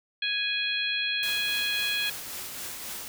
harmonic tone, 830.6 Hz, G#5, in tune, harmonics 2 / 3 / 4 / 5, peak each -33 / -30 / -30 / -34 dBFS, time 0.22-2.1 s, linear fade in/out 5 ms
white noise with tremolo, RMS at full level -36 dBFS, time 1.23-3.08 s, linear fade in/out 0 ms, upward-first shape triangle, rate 3.7 Hz, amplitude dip 35%
effects none

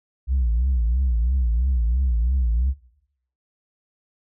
sine tone with vibrato, 61 Hz, B1, 21 cents flat, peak -16 dBFS, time 0.27-2.74 s, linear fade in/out 50 ms, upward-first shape triangle, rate 3 Hz, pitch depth 190 cents each way, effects noise-tail reverb RT60 0.7 s tail -17 dB re dry + tanh soft clip ceiling -15 dBFS

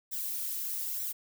violet noise with flanger, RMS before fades -35 dBFS, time 0.11-1.13 s, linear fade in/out 20 ms, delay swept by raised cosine 0.52 to 4.42 ms, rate 1.1 Hz, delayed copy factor +1, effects none

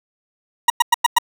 40% pulse tone bursts, 953 Hz, A#5, 38 cents sharp, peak -8 dBFS, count 5, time 0.68-1.185 s, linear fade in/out 5 ms, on 21 ms, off 100 ms, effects none

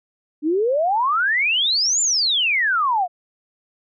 sine exponential two-way sweep, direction up then down, 287.8 to 7350 to 680 Hz, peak -16 dBFS, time 0.42-3.08 s, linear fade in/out 50 ms, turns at 2.01 s, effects none

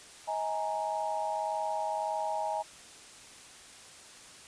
sine chord, D# suspended fourth, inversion none, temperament equal with one note detuned, 634.2 / 830.6 / 932.3 Hz, D#5 / G#5 / A#5, +33 / 0 / 0 cents, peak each -35 / -33 / -36 dBFS, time 0.27-2.63 s, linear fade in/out 20 ms, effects white hiss -51 dBFS RMS until 4.47 s + resampled to 22050 Hz

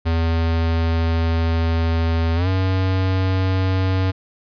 square tone with pitch glide, 82.41 to 94.12 Hz, E2 to F#2, 0 to +30 cents, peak -17 dBFS, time 0.05-4.12 s, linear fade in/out 20 ms, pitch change +230 cents, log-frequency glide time 2.35-2.48 s, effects resampled to 11025 Hz

